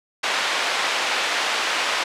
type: band-pass noise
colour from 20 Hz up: white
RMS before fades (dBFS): -23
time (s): 0.23-2.04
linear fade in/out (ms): 10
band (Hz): 550 to 3100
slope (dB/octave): 12
effects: low-pass 10000 Hz 12 dB/octave